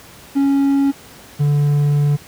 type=tone pair in turn; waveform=triangle; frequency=277.2 / 145.49 Hz; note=C#4 / D3; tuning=0 / -16 cents; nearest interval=major seventh; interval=1116 cents; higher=first; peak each=-10 dBFS; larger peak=neither; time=0.35-0.92 / 1.39-2.17 s; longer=second; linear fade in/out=20 ms; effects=pink hiss -41 dBFS RMS until 2.27 s + high-pass 60 Hz 12 dB/octave